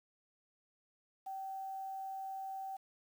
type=tone with quantisation; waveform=sine; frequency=772 Hz; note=G5; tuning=27 cents flat; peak=-40 dBFS; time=1.26-2.77 s; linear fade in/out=10 ms; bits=10; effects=none